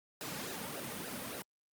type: noise with flanger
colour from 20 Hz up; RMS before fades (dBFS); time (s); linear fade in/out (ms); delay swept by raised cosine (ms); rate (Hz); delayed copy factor
pink; -41; 0.21-1.42; 0; 0.88 to 2.98; 3.5; -0.65
effects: high-pass 150 Hz 12 dB/octave + Opus 48 kbps